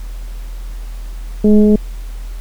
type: tone with frequency modulation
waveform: sine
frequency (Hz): 209.9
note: G#3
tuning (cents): +19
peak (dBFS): -5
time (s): 1.44-1.76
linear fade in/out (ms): 5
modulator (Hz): 212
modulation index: 0.91
effects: added 41 Hz sine -23 dBFS peak until 2.4 s + pink hiss -43 dBFS RMS until 2.4 s